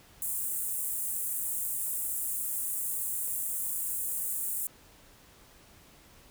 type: high-pass noise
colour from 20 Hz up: pink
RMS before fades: -33 dBFS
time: 0.22-4.67 s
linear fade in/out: 2 ms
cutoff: 8100 Hz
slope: 48 dB/octave
effects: pink hiss -57 dBFS RMS until 6.3 s